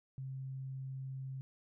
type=tone; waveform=sine; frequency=133 Hz; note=C3; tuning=29 cents sharp; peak=-40 dBFS; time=0.18-1.41 s; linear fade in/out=0 ms; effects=none